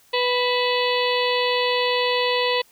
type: harmonic tone with a mistuned harmonic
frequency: 493.9 Hz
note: B4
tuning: in tune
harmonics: 1 / 2 / 4 / 5 / 6 / 7 / 8 / 9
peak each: -22 / -25 / -28 / -29 / -30 / -30 / -31 / -32 dBFS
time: 0.13-2.62 s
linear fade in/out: 10 ms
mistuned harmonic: 5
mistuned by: +72 cents
effects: white hiss -56 dBFS RMS until 2.71 s